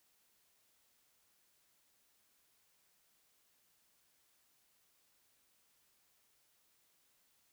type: silence
effects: white hiss -74 dBFS RMS until 7.52 s

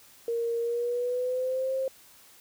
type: tone with pitch glide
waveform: sine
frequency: 466.2 to 529.4 Hz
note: A#4 to C5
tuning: 0 to +20 cents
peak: -26 dBFS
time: 0.28-1.88 s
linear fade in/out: 2 ms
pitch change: +220 cents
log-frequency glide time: 0.6-1.73 s
effects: white hiss -55 dBFS RMS until 2.4 s

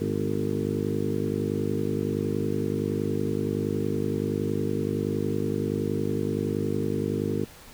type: harmonic tone with a mistuned harmonic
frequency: 50.7 Hz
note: G#1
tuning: 41 cents flat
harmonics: 2 / 3 / 4 / 5 / 6 / 7 / 8 / 9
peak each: -33 / -33 / -33 / -33 / -33 / -33 / -33 / -33 dBFS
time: 0-7.45 s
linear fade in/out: 10 ms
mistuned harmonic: 4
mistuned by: +50 cents
effects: pink hiss -48 dBFS RMS until 7.73 s

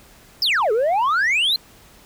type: exponential two-way sweep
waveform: sine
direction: down then up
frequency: 5390 to 411.7 to 4231 Hz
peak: -13 dBFS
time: 0.42-1.56 s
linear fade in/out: 2 ms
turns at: 0.72 s
effects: tanh soft clip ceiling -15 dBFS + pink hiss -49 dBFS RMS until 2.05 s

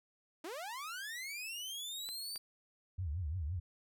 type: linear sweep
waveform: sawtooth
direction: up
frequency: 293.7 to 4681 Hz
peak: -38 dBFS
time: 0.44-2.38 s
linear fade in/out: 5 ms
type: clicks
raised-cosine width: 0.2 ms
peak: -31 dBFS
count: 2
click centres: 2.089 / 2.359 s
type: tone with vibrato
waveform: sine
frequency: 82.41 Hz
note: E2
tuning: in tune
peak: -35 dBFS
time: 2.98-3.6 s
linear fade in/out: 10 ms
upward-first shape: triangle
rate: 5.8 Hz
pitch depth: 300 cents each way
effects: none

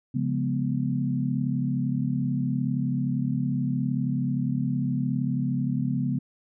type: chord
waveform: sine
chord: C# dominant seventh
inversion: none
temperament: equal with one note detuned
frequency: 137 / 174.61 / 207.7 / 246.9 Hz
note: C#3 / E#3 / G#3 / B3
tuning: -20 / 0 / 0 / 0 cents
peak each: -27 / -32 / -31 / -28 dBFS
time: 0.14-6.19 s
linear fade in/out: 10 ms
effects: none

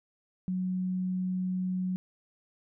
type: tone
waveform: sine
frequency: 184.3 Hz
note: F#3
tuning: 7 cents flat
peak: -28 dBFS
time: 0.48-1.96 s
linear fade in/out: 0 ms
effects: none

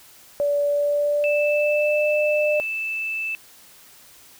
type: tone with pitch glide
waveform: sine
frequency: 577 to 600.8 Hz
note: D5 to D5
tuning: -31 to +39 cents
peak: -18 dBFS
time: 0.4-2.6 s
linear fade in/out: 0 ms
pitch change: +70 cents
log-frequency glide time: 0.63-2.06 s
type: tone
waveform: sine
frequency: 2637 Hz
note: E7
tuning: in tune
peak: -24 dBFS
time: 1.24-3.35 s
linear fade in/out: 0 ms
effects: white hiss -49 dBFS RMS until 4.39 s

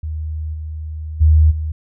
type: tone with level steps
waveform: sine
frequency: 77.78 Hz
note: D#2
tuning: in tune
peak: -21 / -24 / -7 / -19 dBFS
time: 0.03-1.72 s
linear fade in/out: 5 ms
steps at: 0.53 / 1.2 / 1.5 s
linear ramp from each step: 20 ms
effects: none

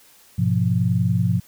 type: chord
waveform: sine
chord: F diminished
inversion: first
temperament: equal with one note detuned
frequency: 103.83 / 124.4 / 174.61 Hz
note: Ab2 / Cb3 / F3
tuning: 0 / +13 / 0 cents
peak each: -21 dBFS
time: 0.38-1.4 s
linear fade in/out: 10 ms
effects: white hiss -52 dBFS RMS until 1.47 s

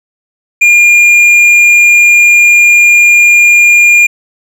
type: tone with tanh clipping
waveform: sine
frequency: 2412 Hz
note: D7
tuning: 46 cents sharp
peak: -3 dBFS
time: 0.61-4.07 s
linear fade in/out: 10 ms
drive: 7 dB
effects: none

